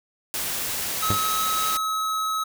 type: noise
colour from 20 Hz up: white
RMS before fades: -28 dBFS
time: 0.34-1.77 s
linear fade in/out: 0 ms
type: tone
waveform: square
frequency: 1284 Hz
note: E6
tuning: 46 cents flat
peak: -24 dBFS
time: 1.02-2.44 s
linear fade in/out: 10 ms
type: tone with exponential decay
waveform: sawtooth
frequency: 103.5 Hz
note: G#2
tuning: 5 cents flat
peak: -15 dBFS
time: 1.1-1.24 s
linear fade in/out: 0 ms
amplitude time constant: 30 ms
effects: none